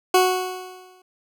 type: tone with exponential decay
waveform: 20% pulse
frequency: 368.8 Hz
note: F#4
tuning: 6 cents flat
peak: -7 dBFS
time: 0.14-1.02 s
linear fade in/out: 5 ms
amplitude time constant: 190 ms
effects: none